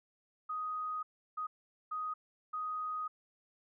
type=tone bursts at uneven times; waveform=sine; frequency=1249 Hz; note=D#6; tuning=6 cents sharp; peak=-35 dBFS; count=4; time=0.49-1.03 / 1.37-1.47 / 1.91-2.14 / 2.53-3.08 s; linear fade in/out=10 ms; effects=none